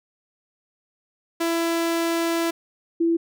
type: tone pair in turn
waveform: sawtooth / sine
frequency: 334 / 334 Hz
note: E4 / E4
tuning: +23 / +23 cents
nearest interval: unison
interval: 0 cents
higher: neither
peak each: -17 dBFS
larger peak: neither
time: 1.4-2.51 / 3-3.17 s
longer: first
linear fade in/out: 10 ms
effects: none